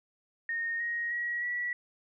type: tone with pitch steps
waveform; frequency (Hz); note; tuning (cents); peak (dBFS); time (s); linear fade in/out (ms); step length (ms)
sine; 1847 / 1878.2 / 1909.9 / 1942.2; A#6 / A#6 / A#6 / B6; -16 / +13 / +42 / -29; -30; 0.49-1.73; 2; 310
effects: none